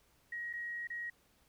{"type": "tone with dropouts", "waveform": "sine", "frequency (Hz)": 1894, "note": "A#6", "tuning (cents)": 27, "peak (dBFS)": -38, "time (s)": [0.32, 1.1], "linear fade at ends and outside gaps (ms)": 5, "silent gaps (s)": [[0.53, 0.535], [0.873, 0.901]], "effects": ["pink hiss -70 dBFS RMS until 1.48 s"]}